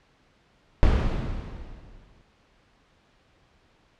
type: noise with exponential decay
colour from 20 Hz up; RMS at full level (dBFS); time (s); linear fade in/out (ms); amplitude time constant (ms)
brown; -17; 0.83-2.21; 0; 300
effects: pink hiss -62 dBFS RMS until 3.99 s + low-pass 4000 Hz 12 dB/octave